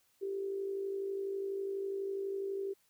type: tone with amplitude modulation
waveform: sine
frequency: 392 Hz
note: G4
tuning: in tune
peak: -32 dBFS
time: 0.21-2.74 s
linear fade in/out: 20 ms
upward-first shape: sine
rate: 52.1 Hz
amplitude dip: 50%
effects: white hiss -72 dBFS RMS until 2.89 s